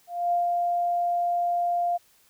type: tone with ADSR envelope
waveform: sine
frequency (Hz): 698.5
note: F5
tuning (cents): 0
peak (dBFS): -20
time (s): 0.07-1.98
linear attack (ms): 250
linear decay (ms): 140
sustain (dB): -2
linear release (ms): 22
effects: white hiss -61 dBFS RMS until 2.29 s